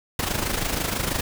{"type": "noise with amplitude modulation", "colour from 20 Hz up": "pink", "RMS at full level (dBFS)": -23, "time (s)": [0.19, 1.21], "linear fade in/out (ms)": 2, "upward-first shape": "sine", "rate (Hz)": 26.1, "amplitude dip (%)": 65, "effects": []}